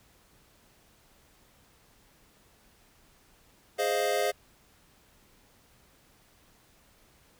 square chord, F minor seventh, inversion first, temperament equal, 415.3 / 523.3 / 622.3 / 698.5 Hz, Ab4 / C5 / Eb5 / F5, 0 / 0 / 0 / 0 cents, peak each -32 dBFS, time 3.78-4.32 s, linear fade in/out 20 ms, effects pink hiss -62 dBFS RMS until 7.39 s

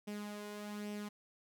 sawtooth tone with flanger, 207.7 Hz, G#3, in tune, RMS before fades -44 dBFS, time 0.07-1.09 s, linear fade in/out 10 ms, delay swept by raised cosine 0.35 to 2.05 ms, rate 1.2 Hz, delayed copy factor +0.5, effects none

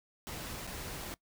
pink noise with dropouts, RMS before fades -42 dBFS, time 0.27-1.14 s, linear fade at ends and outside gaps 0 ms, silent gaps 0.668-0.674 s, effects noise-tail reverb RT60 0.1 s tail -21 dB re dry

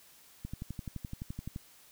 click train, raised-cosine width 5 ms, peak -26 dBFS, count 14, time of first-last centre 0.45-1.561 s, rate 11.7 Hz, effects white hiss -59 dBFS RMS until 1.91 s

